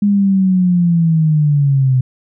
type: linear sweep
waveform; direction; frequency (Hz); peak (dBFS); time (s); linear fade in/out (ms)
sine; down; 205.8 to 126.9; -9; 0.02-2.01; 5
effects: none